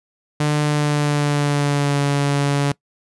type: tone with pitch glide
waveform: sawtooth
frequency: 149.1 to 142.2 Hz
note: D3 to C#3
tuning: +27 to +45 cents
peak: -12 dBFS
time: 0.4-2.72 s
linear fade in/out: 5 ms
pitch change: -82 cents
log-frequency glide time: 0.6-2.02 s
effects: noise-tail reverb RT60 0.1 s tail -22 dB re dry + resampled to 24000 Hz